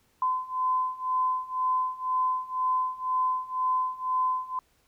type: beating tone pair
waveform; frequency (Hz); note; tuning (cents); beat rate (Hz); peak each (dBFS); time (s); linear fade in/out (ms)
sine; 1021 / 1023; C6 / C6; -43 / -39; 2; -29 / -27; 0.22-4.59; 2
effects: pink hiss -67 dBFS RMS until 4.87 s